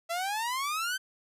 sawtooth exponential sweep, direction up, 660 to 1568 Hz, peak -26 dBFS, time 0.09-0.98 s, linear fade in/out 20 ms, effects resampled to 32000 Hz

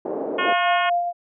white band-pass noise, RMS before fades -27 dBFS, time 0.05-0.53 s, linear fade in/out 5 ms, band 290 to 580 Hz, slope 24 dB/octave
harmonic tone, 360 Hz, F#4, 47 cents flat, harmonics 3 / 4 / 5 / 6 / 7 / 8 / 9, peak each -24 / -26 / -28 / -30 / -31 / -32 / -33 dBFS, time 0.38-0.9 s, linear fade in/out 10 ms
sine tone with tremolo, 698.5 Hz, F5, in tune, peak -17 dBFS, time 0.44-1.13 s, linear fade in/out 50 ms, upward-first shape sine, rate 4.5 Hz, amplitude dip 45%
effects none

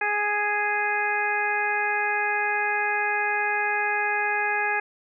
harmonic tone, 415.3 Hz, G#4, in tune, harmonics 1 / 2 / 3 / 4 / 5 / 6, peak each -33 / -27 / -36 / -26 / -31 / -30 dBFS, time 0.01-4.8 s, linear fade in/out 5 ms, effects none

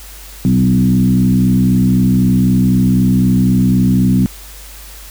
sine tone with frequency modulation, 187.5 Hz, F#3, 23 cents sharp, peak -8 dBFS, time 0.45-4.26 s, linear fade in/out 0 ms, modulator 63.9 Hz, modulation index 1.2, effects added 50 Hz sine -34 dBFS peak until 5.1 s + white hiss -36 dBFS RMS until 5.1 s

